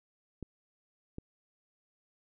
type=clicks; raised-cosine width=3 ms; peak=-27 dBFS; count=2; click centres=0.427 / 1.184 s; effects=none